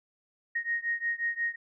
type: beating tone pair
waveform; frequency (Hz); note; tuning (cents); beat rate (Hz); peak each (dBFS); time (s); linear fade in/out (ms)
sine; 1864.7 / 1870.3; A#6 / A#6; 0 / +5; 5.6; -31 / -32; 0.55-1.56; 10
effects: none